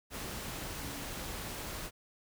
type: tone in noise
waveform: sine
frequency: 283.7 Hz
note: C#4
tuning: 40 cents sharp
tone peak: -47 dBFS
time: 0.78-1.08 s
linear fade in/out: 50 ms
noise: pink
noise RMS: -41 dBFS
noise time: 0.1-1.91 s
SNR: -9 dB
effects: none